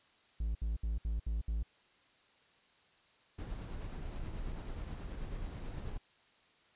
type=tone bursts; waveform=triangle; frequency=55 Hz; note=A1; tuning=in tune; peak=-30 dBFS; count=6; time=0.4-1.63 s; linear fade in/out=5 ms; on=150 ms; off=66 ms
type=noise with tremolo; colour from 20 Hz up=brown; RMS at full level=-40 dBFS; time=3.38-5.98 s; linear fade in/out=10 ms; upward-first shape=sine; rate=9.3 Hz; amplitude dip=30%
effects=white hiss -67 dBFS RMS until 6.75 s + resampled to 8000 Hz